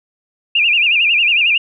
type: tone with vibrato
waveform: sine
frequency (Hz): 2600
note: E7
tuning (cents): -24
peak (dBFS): -10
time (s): 0.55-1.58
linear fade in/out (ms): 5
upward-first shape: sine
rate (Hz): 11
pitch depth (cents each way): 160
effects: none